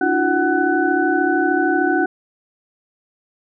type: tone cluster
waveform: sine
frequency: 291.7 / 328.2 / 361.4 / 747 / 1496 Hz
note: D4 / E4 / F#4 / F#5 / F#6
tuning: -12 / -8 / -41 / +16 / +19 cents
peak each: -21 dBFS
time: 0.01-2.06 s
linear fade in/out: 5 ms
effects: none